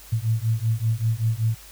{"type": "beating tone pair", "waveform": "sine", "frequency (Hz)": [110, 115.2], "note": ["A2", "A#2"], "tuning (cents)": [0, -20], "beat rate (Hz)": 5.2, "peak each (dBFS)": -23, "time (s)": [0.12, 1.55], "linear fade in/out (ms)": 10, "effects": ["added 50 Hz sine -48 dBFS peak until 1.71 s", "white hiss -46 dBFS RMS until 1.71 s"]}